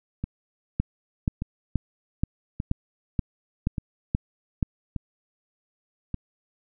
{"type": "two click trains", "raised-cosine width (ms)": 5, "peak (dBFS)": [-10, -16], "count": [9, 6], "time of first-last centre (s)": [[0.8, 4.628], [0.24, 6.143]], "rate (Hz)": [2.09, 0.847], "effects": []}